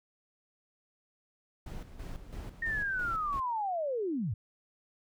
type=noise with tremolo; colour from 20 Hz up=brown; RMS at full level=-40 dBFS; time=1.66-3.4 s; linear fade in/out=5 ms; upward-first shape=square; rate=3 Hz; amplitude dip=65%
type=linear sweep; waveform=sine; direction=down; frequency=1864.7 to 85.2 Hz; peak=-30 dBFS; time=2.62-4.34 s; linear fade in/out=5 ms
effects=none